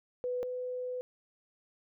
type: tone pair in turn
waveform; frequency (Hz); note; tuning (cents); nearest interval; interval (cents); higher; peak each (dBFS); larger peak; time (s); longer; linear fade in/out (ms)
sine; 496.5 / 501.1; B4 / B4; +9 / +25; unison; 16; second; -31 / -34; first; 0.24-0.43 / 0.43-1.01; second; 0
effects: none